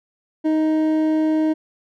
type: tone pair together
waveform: triangle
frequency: 312.1 / 628 Hz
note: D#4 / D#5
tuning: +5 / +16 cents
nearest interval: octave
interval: 1211 cents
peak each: -14 / -25 dBFS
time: 0.44-1.54 s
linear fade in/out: 20 ms
effects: none